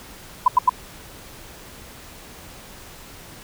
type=tone bursts; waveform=sine; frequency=1000 Hz; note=B5; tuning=21 cents sharp; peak=-9 dBFS; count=3; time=0.46-0.695 s; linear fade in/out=5 ms; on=21 ms; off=86 ms; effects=pink hiss -42 dBFS RMS until 3.43 s